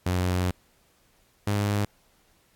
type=tone pair in turn; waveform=sawtooth; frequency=90.7 / 102.49 Hz; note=F#2 / G#2; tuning=-34 / -22 cents; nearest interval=major second; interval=212 cents; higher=second; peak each=-19 dBFS; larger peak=neither; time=0.06-0.51 / 1.47-1.85 s; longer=first; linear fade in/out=5 ms; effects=pink hiss -64 dBFS RMS until 2.55 s + AAC 64 kbps